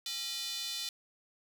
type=tone with high-pass filter; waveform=square; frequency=272.4 Hz; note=C#4; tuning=30 cents flat; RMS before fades=-38 dBFS; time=0.06-0.89 s; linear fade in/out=2 ms; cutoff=3800 Hz; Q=3; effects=none